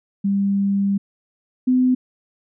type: tone pair in turn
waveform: sine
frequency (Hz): 198.5 / 254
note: G3 / B3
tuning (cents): +22 / +49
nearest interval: major third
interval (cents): 427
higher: second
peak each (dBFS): -16 / -13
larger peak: second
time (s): 0.24-0.98 / 1.67-1.95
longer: first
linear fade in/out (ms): 10
effects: none